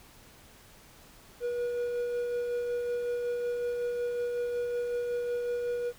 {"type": "tone with tremolo", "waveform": "triangle", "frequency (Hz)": 482.9, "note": "B4", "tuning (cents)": -39, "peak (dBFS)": -26, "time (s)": [1.4, 5.93], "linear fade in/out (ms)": 50, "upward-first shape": "sine", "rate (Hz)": 5.4, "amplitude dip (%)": 25, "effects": ["pink hiss -55 dBFS RMS until 5.98 s"]}